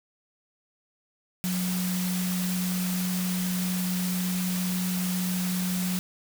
sine tone in noise, 182.2 Hz, F#3, 26 cents flat, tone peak -26 dBFS, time 1.44-5.99 s, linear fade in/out 0 ms, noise white, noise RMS -34 dBFS, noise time 1.44-5.99 s, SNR +5 dB, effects none

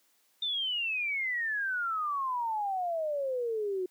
sine exponential sweep, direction down, 3624 to 360 Hz, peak -29 dBFS, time 0.42-3.86 s, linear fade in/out 5 ms, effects white hiss -69 dBFS RMS until 3.9 s + high-pass 200 Hz 12 dB/octave

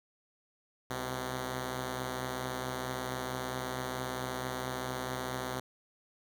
5% pulse tone pair together, 66.15 / 127.8 Hz, C2 / C3, +20 / -40 cents, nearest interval major seventh, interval 1140 cents, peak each -32 / -24 dBFS, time 0.9-5.6 s, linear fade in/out 5 ms, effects none

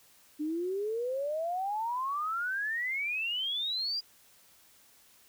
sine exponential sweep, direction up, 293.7 to 4900 Hz, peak -30 dBFS, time 0.39-4.01 s, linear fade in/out 20 ms, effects white hiss -61 dBFS RMS until 5.28 s

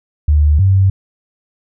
sine tone pair in turn, 74.5 / 96.16 Hz, D2 / G2, +25 / -33 cents, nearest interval major third, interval 442 cents, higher second, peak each -7 dBFS, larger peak neither, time 0.28-0.59 / 0.59-0.9 s, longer neither, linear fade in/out 5 ms, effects none

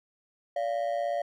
triangle ring-modulated tone, 635 Hz, D#5, 35 cents sharp, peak -22 dBFS, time 0.56-1.22 s, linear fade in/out 5 ms, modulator 58.4 Hz, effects none

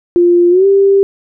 sine tone with pitch glide, 349.2 to 394.2 Hz, F4 to G4, 0 to +10 cents, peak -5 dBFS, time 0.16-1.03 s, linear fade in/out 0 ms, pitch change +210 cents, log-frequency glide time 0.5-0.66 s, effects none

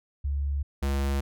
sine / square tone pair in turn, 70.6 / 69.07 Hz, C#2 / C#2, +32 / -6 cents, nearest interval unison, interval 38 cents, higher first, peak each -25 dBFS, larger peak neither, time 0.24-0.63 / 0.82-1.21 s, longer neither, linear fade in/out 10 ms, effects none

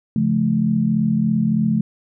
sine chord, Db augmented, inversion none, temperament just, 138.59 / 173.24 / 216.5 Hz, Db3 / F3 / A3, 0 / -14 / -28 cents, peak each -23 / -21 / -17 dBFS, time 0.16-1.81 s, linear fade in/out 2 ms, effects none

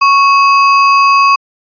sine tone with sample-and-hold, 1108.7 Hz, C#6, in tune, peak -4 dBFS, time 0.01-1.36 s, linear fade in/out 10 ms, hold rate 3675 Hz, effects resampled to 11025 Hz

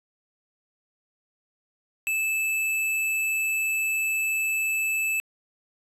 square tone, 2623 Hz, E7, 9 cents flat, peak -24 dBFS, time 2.07-5.2 s, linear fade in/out 0 ms, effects resampled to 32000 Hz + 11-bit

